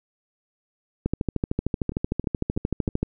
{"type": "two click trains", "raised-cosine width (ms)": 3, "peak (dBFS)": [-23, -10], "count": [4, 27], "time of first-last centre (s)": [[1.92, 2.888], [1.06, 3.03]], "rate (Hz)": [3.1, 13.2], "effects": []}